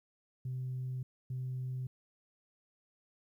sine tone bursts at uneven times, 128.3 Hz, C3, 34 cents flat, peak -34 dBFS, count 2, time 0.45-1.03 / 1.3-1.87 s, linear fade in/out 5 ms, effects tanh soft clip ceiling -32 dBFS + 12-bit

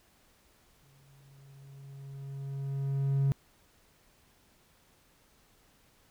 triangle tone with exponential growth, 137.6 Hz, C#3, 12 cents flat, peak -20 dBFS, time 0.83-3.32 s, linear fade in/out 0 ms, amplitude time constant 540 ms, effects tanh soft clip ceiling -18 dBFS + pink hiss -65 dBFS RMS until 6.1 s

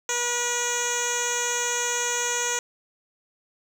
10% pulse tone with low-pass filter, 482.7 Hz, B4, 40 cents flat, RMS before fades -26 dBFS, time 0.09-2.59 s, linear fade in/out 2 ms, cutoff 6600 Hz, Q 6.3, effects 7-bit

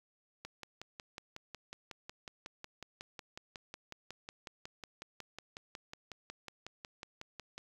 click train, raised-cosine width 0.2 ms, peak -27 dBFS, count 40, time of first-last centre 0.45-7.58 s, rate 5.47 Hz, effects 9-bit

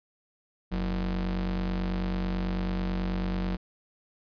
square ring-modulated tone, 69.3 Hz, C#2, in tune, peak -25 dBFS, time 0.71-3.57 s, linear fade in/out 20 ms, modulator 114 Hz, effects resampled to 11025 Hz

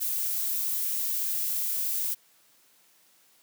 violet noise, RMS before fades -29 dBFS, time 0-2.15 s, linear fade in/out 20 ms, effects white hiss -62 dBFS RMS until 3.42 s + high-pass 150 Hz 12 dB/octave

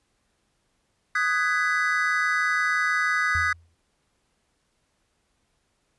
triangle chord, G# minor seventh, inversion second, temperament just, 1245.9 / 1495.1 / 1661.2 / 1993.5 Hz, D#6 / F#6 / G#6 / B6, +2 / +18 / 0 / +16 cents, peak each -25 dBFS, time 1.15-3.53 s, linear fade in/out 5 ms
sine tone with exponential decay, 83.9 Hz, E2, 31 cents sharp, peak -26 dBFS, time 3.35-3.75 s, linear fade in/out 0 ms, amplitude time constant 86 ms
effects pink hiss -71 dBFS RMS until 5.98 s + resampled to 24000 Hz

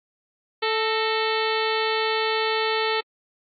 harmonic tone with a mistuned harmonic, 440 Hz, A4, in tune, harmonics 1 / 2 / 3 / 4 / 5 / 6 / 7 / 8 / 9 / 10, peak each -25 / -28 / -30 / -31 / -32 / -33 / -33 / -34 / -35 / -35 dBFS, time 0.62-3.01 s, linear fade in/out 10 ms, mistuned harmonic 4, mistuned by +72 cents, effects AAC 48 kbps

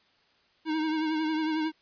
square tone with vibrato, 313.5 Hz, D#4, 13 cents sharp, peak -27 dBFS, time 0.65-1.72 s, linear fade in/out 50 ms, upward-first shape triangle, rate 11 Hz, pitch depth 48 cents each way, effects white hiss -65 dBFS RMS until 1.81 s + resampled to 11025 Hz

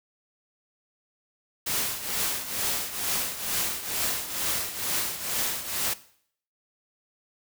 white noise with tremolo, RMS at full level -26 dBFS, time 1.66-5.94 s, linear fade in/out 10 ms, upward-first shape triangle, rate 2.2 Hz, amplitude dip 75%, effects noise-tail reverb RT60 0.6 s tail -17 dB re dry

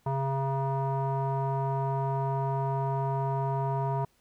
square tone with low-pass filter, 135.9 Hz, C#3, 34 cents flat, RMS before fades -29 dBFS, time 0.06-4.05 s, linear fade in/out 5 ms, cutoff 890 Hz, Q 6.3, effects pink hiss -68 dBFS RMS until 4.2 s

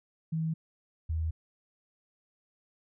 sine tone pair in turn, 160.8 / 80.22 Hz, E3 / E2, -43 / -47 cents, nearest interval octave, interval 1204 cents, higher first, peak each -28 dBFS, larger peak neither, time 0.32-0.54 / 1.09-1.31 s, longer neither, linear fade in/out 10 ms, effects none

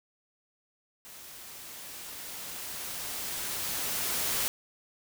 white noise with level ramp, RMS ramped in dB -48 to -29 dBFS, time 1.05-4.48 s, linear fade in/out 0 ms, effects none

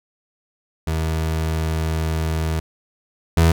30% pulse tone pair in turn, 79.8 / 82.61 Hz, D#2 / E2, +44 / +4 cents, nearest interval minor second, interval 60 cents, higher second, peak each -17 / -9 dBFS, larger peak second, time 0.87-2.6 / 3.37-3.52 s, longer first, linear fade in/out 5 ms, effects none

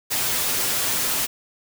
white noise with comb filter, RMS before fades -23 dBFS, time 0.1-1.27 s, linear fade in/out 20 ms, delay 7.8 ms, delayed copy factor +0.55, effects none

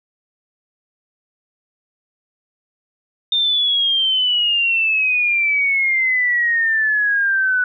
sine exponential sweep, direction down, 3636 to 1480 Hz, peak -14 dBFS, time 3.32-7.64 s, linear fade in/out 2 ms, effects none

